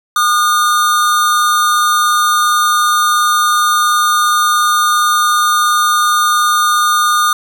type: tone pair together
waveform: square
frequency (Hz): 1217.4 / 1439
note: D#6 / F#6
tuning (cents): -38 / -49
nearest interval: minor third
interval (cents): 289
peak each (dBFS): -11 / -18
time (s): 0.16-7.33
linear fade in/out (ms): 2
effects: 8-bit